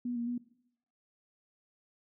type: tone with pitch steps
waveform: sine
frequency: 243.7 / 236.1 / 243 Hz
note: B3 / A#3 / B3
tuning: -23 / +22 / -28 cents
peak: -32 dBFS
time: 0.05-0.38 s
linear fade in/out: 5 ms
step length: 110 ms
effects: noise-tail reverb RT60 0.7 s tail -18 dB re dry